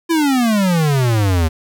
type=exponential sweep; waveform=square; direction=down; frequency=341.7 to 77.78 Hz; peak=-13 dBFS; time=0.09-1.49 s; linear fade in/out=20 ms; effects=9-bit